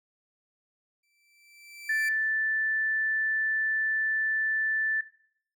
sawtooth tone with exponential growth, 2334 Hz, D7, 11 cents flat, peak -30 dBFS, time 1.03-2.09 s, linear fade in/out 5 ms, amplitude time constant 230 ms
sine tone, 1760 Hz, A6, in tune, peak -24 dBFS, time 1.89-5.01 s, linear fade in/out 5 ms
effects noise-tail reverb RT60 0.6 s tail -17 dB re dry

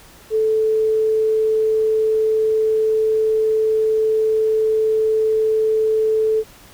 sine tone, 437.4 Hz, A4, 10 cents flat, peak -14 dBFS, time 0.3-6.44 s, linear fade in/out 50 ms, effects pink hiss -45 dBFS RMS until 6.73 s

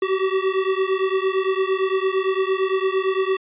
square beating tone pair, 377.7 / 386.5 Hz, F#4 / G4, +36 / -24 cents, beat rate 8.8 Hz, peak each -22 / -23 dBFS, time 0.02-3.37 s, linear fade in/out 5 ms, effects resampled to 8000 Hz

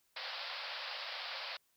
white band-pass noise, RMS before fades -43 dBFS, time 0.16-1.57 s, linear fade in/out 5 ms, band 510 to 5000 Hz, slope 96 dB/octave, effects white hiss -75 dBFS RMS until 1.76 s

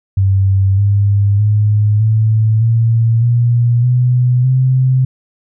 sine tone with pitch steps, 96.9 / 101.01 / 105.3 / 109.78 / 114.44 / 119.3 / 124.36 / 129.65 Hz, G2 / G#2 / G#2 / A2 / A#2 / A#2 / B2 / C3, -20 / -48 / +24 / -3 / -31 / +41 / +12 / -15 cents, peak -8 dBFS, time 0.17-5.05 s, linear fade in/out 5 ms, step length 610 ms, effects none

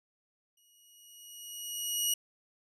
15% pulse tone with exponential growth, 2901 Hz, F#7, 35 cents flat, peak -19 dBFS, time 0.57-2.14 s, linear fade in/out 5 ms, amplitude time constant 340 ms, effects none

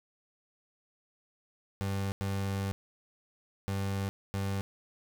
30% pulse tone bursts at uneven times, 98 Hz, G2, in tune, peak -28 dBFS, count 4, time 1.81-2.12 / 2.21-2.72 / 3.68-4.09 / 4.34-4.61 s, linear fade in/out 0 ms, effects none

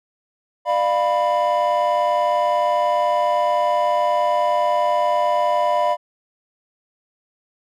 triangle chord, B diminished, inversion first, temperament equal with one note detuned, 598.6 / 698.5 / 987.8 Hz, D5 / F5 / B5, +33 / 0 / 0 cents, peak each -18 dBFS, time 0.65-5.97 s, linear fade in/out 50 ms, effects tanh soft clip ceiling -7 dBFS

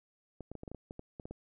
clicks, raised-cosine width 2 ms, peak -30 dBFS, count 12, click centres 0.407 / 0.516 / 0.553 / 0.634 / 0.678 / 0.716 / 0.747 / 0.909 / 0.994 / 1.198 / 1.255 / 1.31 s, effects none

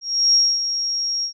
sine tone with ADSR envelope, 5588 Hz, F8, in tune, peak -11 dBFS, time 0.01-1.33 s, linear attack 330 ms, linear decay 250 ms, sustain -9 dB, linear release 93 ms, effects none

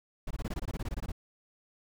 brown noise bursts, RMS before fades -34 dBFS, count 15, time 0.27-1.119 s, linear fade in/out 5 ms, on 37 ms, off 21 ms, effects none

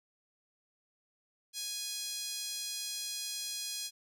5% pulse tone with high-pass filter, 830.6 Hz, G#5, in tune, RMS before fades -39 dBFS, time 1.53-3.91 s, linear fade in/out 50 ms, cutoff 3700 Hz, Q 1.5, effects none

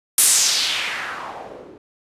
blue noise with low-pass filter sweep, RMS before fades -21 dBFS, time 0.18-1.78 s, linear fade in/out 2 ms, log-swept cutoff 11000 to 310 Hz, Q 2.2, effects resampled to 32000 Hz

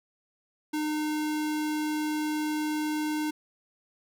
square tone, 304.7 Hz, D#4, 36 cents flat, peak -28 dBFS, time 0.73-3.31 s, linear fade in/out 10 ms, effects none

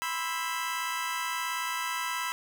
25% pulse chord, C major seventh, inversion third, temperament equal with one note detuned, 987.8 / 1046.5 / 1318.5 / 1607.4 Hz, B5 / C6 / E6 / G6, 0 / 0 / 0 / +43 cents, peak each -30 / -35 / -31 / -36 dBFS, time 0.02-2.32 s, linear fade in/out 0 ms, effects none

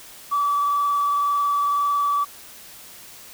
sine tone with frequency modulation, 1151 Hz, D6, 35 cents flat, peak -17 dBFS, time 0.31-2.25 s, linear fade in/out 20 ms, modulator 21.9 Hz, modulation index 0.59, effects tanh soft clip ceiling -14 dBFS + white hiss -43 dBFS RMS until 3.33 s

